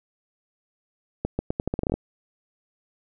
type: accelerating click train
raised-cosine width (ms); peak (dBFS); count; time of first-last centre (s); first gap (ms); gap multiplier
2; -11; 12; 1.25-1.94; 140; 0.82
effects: none